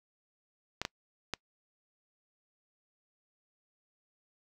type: clicks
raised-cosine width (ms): 0.2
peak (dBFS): -15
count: 3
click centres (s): 0.816 / 0.851 / 1.337
effects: noise-tail reverb RT60 0.1 s tail -26 dB re dry